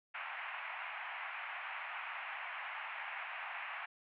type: band-pass noise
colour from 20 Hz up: white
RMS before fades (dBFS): -44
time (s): 0.14-3.86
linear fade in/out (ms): 10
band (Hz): 710 to 2600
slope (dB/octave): 48
effects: none